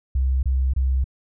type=tone bursts; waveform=sine; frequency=65.41 Hz; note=C2; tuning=in tune; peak=-17 dBFS; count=3; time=0.15-1.042 s; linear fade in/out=5 ms; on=280 ms; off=26 ms; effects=none